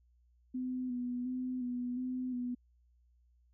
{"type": "tone with vibrato", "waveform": "sine", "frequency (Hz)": 250.2, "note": "B3", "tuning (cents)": 23, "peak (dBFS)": -34, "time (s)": [0.54, 2.55], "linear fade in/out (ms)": 10, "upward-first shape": "square", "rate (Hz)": 1.4, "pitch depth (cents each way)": 28, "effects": ["added 60 Hz sine -65 dBFS peak until 3.53 s"]}